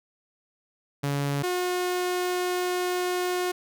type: tone pair in turn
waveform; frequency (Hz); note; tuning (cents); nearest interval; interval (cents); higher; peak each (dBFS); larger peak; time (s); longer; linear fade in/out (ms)
sawtooth; 141.8 / 360.6; C#3 / F#4; +40 / -45; octave + major third; 1615; second; -21; neither; 1.03-1.43 / 1.43-3.52; second; 10
effects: none